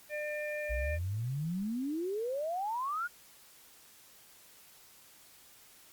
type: harmonic tone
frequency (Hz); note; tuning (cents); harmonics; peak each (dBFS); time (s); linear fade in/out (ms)
599; D5; +34; 1 / 3 / 4; -36 / -41 / -42; 0.09-0.99; 50
type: exponential sweep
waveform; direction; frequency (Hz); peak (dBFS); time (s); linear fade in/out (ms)
sine; up; 56.2 to 1474; -32; 0.69-3.08; 20
effects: white hiss -58 dBFS RMS until 5.92 s + Opus 48 kbps